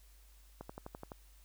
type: click train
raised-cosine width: 1 ms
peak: -30 dBFS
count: 7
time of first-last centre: 0.61-1.118 s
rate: 11.8 Hz
effects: added 50 Hz sine -58 dBFS peak until 1.44 s + white hiss -67 dBFS RMS until 1.44 s